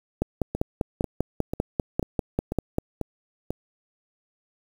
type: two click trains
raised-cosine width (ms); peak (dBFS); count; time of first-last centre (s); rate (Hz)
2; -14 / -9; 7 / 14; 0.55-3.506 / 0.22-2.784; 2.03 / 5.07
effects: 7-bit